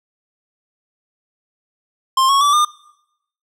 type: tone with pitch steps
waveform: square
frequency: 1056 / 1104.7 / 1155.6 / 1208.8 Hz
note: C6 / C#6 / D6 / D6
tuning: +16 / -6 / -28 / +50 cents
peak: -12 dBFS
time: 2.17-2.65 s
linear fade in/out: 5 ms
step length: 120 ms
effects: noise-tail reverb RT60 0.8 s tail -22 dB re dry + low-pass 10000 Hz 12 dB/octave